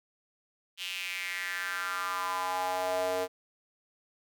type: tone with high-pass filter sweep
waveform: square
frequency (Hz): 92.1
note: F#2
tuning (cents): -7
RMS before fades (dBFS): -33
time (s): 0.77-3.28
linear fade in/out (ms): 50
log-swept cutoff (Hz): 3000 to 520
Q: 4.4
effects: none